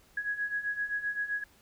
sine beating tone pair, 1661.2 / 1668.9 Hz, G#6 / G#6, 0 / +8 cents, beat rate 7.7 Hz, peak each -36 / -32 dBFS, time 0.17-1.44 s, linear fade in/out 5 ms, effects pink hiss -62 dBFS RMS until 1.61 s

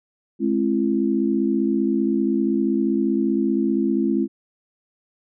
sine tone cluster, 211.8 / 267.1 / 337.2 Hz, G#3 / C4 / E4, +34 / +36 / +39 cents, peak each -22 dBFS, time 0.39-4.28 s, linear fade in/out 50 ms, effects none

